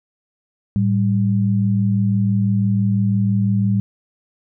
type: tone pair together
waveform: sine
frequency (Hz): 110 / 196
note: A2 / G3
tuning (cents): 0 / 0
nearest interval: minor seventh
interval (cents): 1000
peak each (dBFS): -17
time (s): 0.76-3.8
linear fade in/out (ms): 0
effects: none